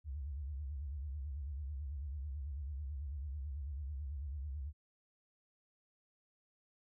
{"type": "tone with vibrato", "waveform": "sine", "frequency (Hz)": 70.7, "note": "C#2", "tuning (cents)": 35, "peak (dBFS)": -39, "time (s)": [0.04, 4.73], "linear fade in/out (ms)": 50, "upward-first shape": "sine", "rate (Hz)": 9.1, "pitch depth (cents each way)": 160, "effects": []}